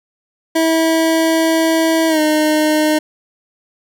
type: tone with pitch glide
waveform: 25% pulse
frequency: 324.6 to 306.9 Hz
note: E4 to D#4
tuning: -27 to -24 cents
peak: -8 dBFS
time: 0.55-2.99 s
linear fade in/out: 10 ms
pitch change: -97 cents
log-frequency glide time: 2.08-2.2 s
effects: none